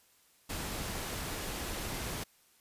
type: noise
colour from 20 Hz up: pink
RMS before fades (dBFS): -38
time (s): 0.49-2.24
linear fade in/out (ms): 10
effects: white hiss -66 dBFS RMS until 2.6 s + resampled to 32000 Hz